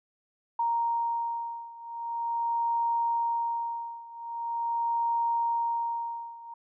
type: beating tone pair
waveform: sine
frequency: 932.3 / 932.73 Hz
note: A#5 / A#5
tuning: 0 / +1 cents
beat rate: 0.43 Hz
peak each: -29 / -31 dBFS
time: 0.59-6.54 s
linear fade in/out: 5 ms
effects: none